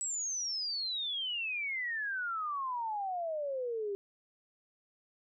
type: exponential sweep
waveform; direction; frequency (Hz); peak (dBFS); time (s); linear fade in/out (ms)
sine; down; 7920 to 392; -33; 0.01-3.95; 0
effects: none